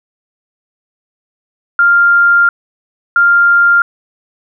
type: tone pair in turn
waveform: sine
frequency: 1396.9 / 1396.9 Hz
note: F6 / F6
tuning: 0 / 0 cents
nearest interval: unison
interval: 0 cents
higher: neither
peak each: -5 dBFS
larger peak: neither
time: 1.79-2.49 / 3.16-3.82 s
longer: first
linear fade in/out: 2 ms
effects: none